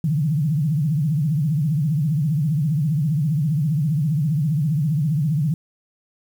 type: tone with vibrato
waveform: sine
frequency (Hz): 150.7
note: D3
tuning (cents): +45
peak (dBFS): -17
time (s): 0.04-5.54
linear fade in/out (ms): 2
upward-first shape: triangle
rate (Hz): 15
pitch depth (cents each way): 240
effects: 8-bit